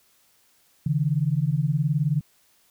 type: beating tone pair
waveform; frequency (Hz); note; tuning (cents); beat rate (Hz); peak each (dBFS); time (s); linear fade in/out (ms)
sine; 139.5 / 158.5; C#3 / D#3; +11 / +32; 19; -23; 0.86-2.21; 5
effects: white hiss -62 dBFS RMS until 2.7 s